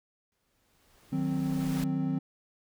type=noise with exponential growth; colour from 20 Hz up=pink; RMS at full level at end=-39 dBFS; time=0.32-1.84 s; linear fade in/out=1 ms; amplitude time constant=330 ms
type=chord; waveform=triangle; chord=C diminished; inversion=first; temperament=equal; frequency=155.56 / 185 / 261.6 Hz; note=Eb3 / Gb3 / C4; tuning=0 / 0 / 0 cents; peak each=-30 / -32 / -28 dBFS; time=1.12-2.19 s; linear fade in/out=10 ms
effects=none